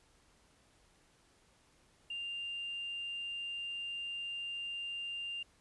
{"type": "tone with tanh clipping", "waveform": "triangle", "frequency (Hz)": 2794, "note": "F7", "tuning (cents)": 0, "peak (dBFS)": -38, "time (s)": [2.1, 5.43], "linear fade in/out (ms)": 5, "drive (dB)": 4, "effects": ["pink hiss -68 dBFS RMS until 5.6 s", "resampled to 24000 Hz"]}